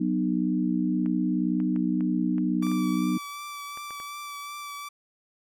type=chord; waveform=sine; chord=B major; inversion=second; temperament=equal with one note detuned; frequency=185 / 246.9 / 306.1 Hz; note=F#3 / B3 / D#4; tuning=0 / 0 / -28 cents; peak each=-27 dBFS; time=0-3.18 s; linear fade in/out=10 ms
type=clicks; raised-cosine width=0.5 ms; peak=-30 dBFS; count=11; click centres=1.061 / 1.602 / 1.762 / 2.008 / 2.382 / 2.626 / 2.668 / 2.716 / 3.774 / 3.907 / 4.001 s
type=tone with vibrato; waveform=sawtooth; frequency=1160 Hz; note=D6; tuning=22 cents flat; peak=-32 dBFS; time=2.62-4.89 s; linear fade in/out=10 ms; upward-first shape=triangle; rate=2.7 Hz; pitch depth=22 cents each way
effects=none